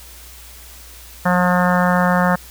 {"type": "harmonic tone", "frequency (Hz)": 179.3, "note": "F3", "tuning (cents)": 46, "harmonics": [1, 3, 4, 5, 6, 7, 8, 9, 10], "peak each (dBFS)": [-16, -21, -22, -23, -24, -24, -25, -26, -26], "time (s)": [1.25, 2.36], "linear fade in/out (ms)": 10, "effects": ["added 60 Hz sine -41 dBFS peak until 2.5 s", "white hiss -41 dBFS RMS until 2.5 s"]}